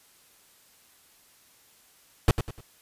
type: noise with echo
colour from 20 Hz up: brown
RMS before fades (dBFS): -17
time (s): 2.28-2.31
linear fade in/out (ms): 2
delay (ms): 99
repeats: 3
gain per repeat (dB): -9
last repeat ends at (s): 2.607
effects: white hiss -59 dBFS RMS until 2.81 s + resampled to 32000 Hz